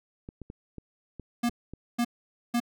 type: clicks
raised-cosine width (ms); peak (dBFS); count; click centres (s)
3; -27; 7; 0.289 / 0.417 / 0.501 / 0.783 / 1.197 / 1.495 / 1.736
type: tone bursts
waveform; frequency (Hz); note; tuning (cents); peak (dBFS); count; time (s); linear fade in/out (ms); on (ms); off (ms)
square; 238.2; A#3; +38; -24; 3; 1.43-2.602; 10; 64; 490
effects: none